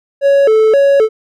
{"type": "tone with vibrato", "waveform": "triangle", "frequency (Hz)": 493.9, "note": "B4", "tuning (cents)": 0, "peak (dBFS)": -4, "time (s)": [0.21, 1.09], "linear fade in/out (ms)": 50, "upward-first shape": "square", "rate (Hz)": 1.9, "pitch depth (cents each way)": 210, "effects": []}